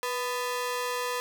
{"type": "ring-modulated tone", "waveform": "sawtooth", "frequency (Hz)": 746, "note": "F#5", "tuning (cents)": 14, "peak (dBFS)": -22, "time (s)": [0.03, 1.2], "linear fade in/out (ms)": 0, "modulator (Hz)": 255, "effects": []}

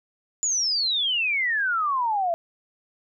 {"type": "exponential sweep", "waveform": "sine", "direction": "down", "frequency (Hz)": [7080, 659.3], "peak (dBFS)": -21, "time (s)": [0.43, 2.34], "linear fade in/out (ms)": 0, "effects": []}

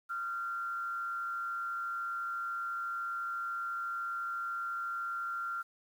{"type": "tone with frequency modulation", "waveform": "sine", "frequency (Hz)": 1379, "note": "F6", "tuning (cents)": -22, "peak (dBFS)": -34, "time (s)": [0.09, 5.63], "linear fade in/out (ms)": 20, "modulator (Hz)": 130, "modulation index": 0.44, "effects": ["10-bit"]}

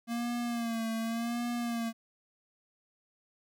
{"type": "tone with vibrato", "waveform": "square", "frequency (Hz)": 232.1, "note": "A#3", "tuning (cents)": -7, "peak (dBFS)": -32, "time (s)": [0.07, 1.93], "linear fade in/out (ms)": 50, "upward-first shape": "sine", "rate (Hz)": 0.88, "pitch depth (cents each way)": 55, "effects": []}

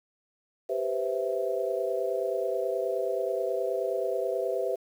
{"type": "chord", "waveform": "sine", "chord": "C major seventh", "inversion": "second", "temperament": "equal", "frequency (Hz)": [392, 493.9, 523.3, 659.3], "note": ["G4", "B4", "C5", "E5"], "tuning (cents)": [0, 0, 0, 0], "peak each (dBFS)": -32, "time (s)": [0.69, 4.76], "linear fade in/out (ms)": 10, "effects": ["9-bit"]}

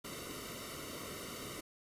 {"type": "noise with comb filter", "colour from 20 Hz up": "pink", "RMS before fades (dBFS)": -45, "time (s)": [0.04, 1.61], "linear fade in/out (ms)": 10, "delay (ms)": 1.2, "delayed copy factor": -0.85, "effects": ["resampled to 32000 Hz"]}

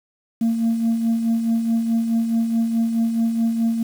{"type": "tone with tremolo", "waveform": "sine", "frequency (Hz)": 228.5, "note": "A#3", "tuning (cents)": -34, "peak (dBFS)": -13, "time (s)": [0.41, 3.83], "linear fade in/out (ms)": 5, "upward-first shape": "sine", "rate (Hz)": 4.7, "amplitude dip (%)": 55, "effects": ["tanh soft clip ceiling -14 dBFS", "7-bit"]}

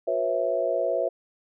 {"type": "tone cluster", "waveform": "sine", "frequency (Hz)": [364.1, 484.2, 542, 659], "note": ["F#4", "B4", "C#5", "E5"], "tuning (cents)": [-28, -34, -39, -1], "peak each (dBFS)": [-33, -29, -27, -26], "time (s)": [0.07, 1.09], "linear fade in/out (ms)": 10, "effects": []}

